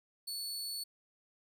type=tone; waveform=sawtooth; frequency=4434 Hz; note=C#8; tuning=in tune; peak=-35 dBFS; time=0.27-0.84 s; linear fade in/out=10 ms; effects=none